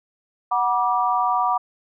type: chord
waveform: sine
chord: B minor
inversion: second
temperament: equal with one note detuned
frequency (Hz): 740 / 964.6 / 1174.7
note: F#5 / B5 / D6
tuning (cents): 0 / -41 / 0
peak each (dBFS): -22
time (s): 0.51-1.58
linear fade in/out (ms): 10
effects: none